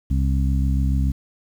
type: harmonic tone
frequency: 67 Hz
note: C2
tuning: 42 cents sharp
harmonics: 1 / 2 / 3 / 4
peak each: -18 / -24 / -28 / -30 dBFS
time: 0.1-1.12 s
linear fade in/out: 10 ms
effects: 8-bit